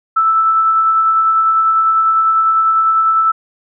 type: tone with tremolo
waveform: sine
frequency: 1318.5 Hz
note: E6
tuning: in tune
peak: -8 dBFS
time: 0.16-3.32 s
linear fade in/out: 10 ms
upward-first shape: sine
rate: 10 Hz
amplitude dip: 25%
effects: none